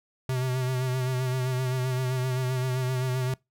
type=tone with vibrato; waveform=square; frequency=128.3 Hz; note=C3; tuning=34 cents flat; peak=-26 dBFS; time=0.29-3.34 s; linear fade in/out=2 ms; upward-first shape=sine; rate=7.7 Hz; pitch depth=37 cents each way; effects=noise-tail reverb RT60 0.2 s tail -24 dB re dry